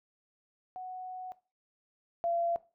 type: tone pair in turn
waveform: sine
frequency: 740 / 682.8 Hz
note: F#5 / F5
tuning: 0 / -39 cents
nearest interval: minor second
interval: 139 cents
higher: first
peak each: -38 / -28 dBFS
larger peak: second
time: 0.76-1.32 / 2.24-2.56 s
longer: first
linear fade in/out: 0 ms
effects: noise-tail reverb RT60 0.3 s tail -17 dB re dry